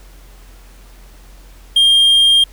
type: tone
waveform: triangle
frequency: 3210 Hz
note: G7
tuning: 40 cents sharp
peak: -6 dBFS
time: 1.76-2.44 s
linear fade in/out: 5 ms
effects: added 44 Hz sine -38 dBFS peak until 2.52 s + pink hiss -47 dBFS RMS until 2.52 s